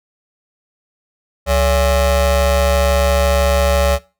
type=ring-modulated tone; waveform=40% pulse; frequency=250 Hz; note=B3; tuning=21 cents sharp; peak=-8 dBFS; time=1.46-3.99 s; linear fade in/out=50 ms; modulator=319 Hz; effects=noise-tail reverb RT60 0.3 s tail -20 dB re dry